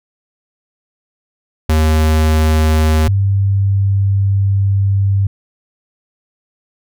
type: tone pair in turn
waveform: square / sine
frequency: 78.2 / 98.53 Hz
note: D#2 / G2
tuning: +9 / +9 cents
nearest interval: major third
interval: 400 cents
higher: second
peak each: -10 / -10 dBFS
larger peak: neither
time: 1.69-3.08 / 3.08-5.27 s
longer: second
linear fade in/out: 5 ms
effects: none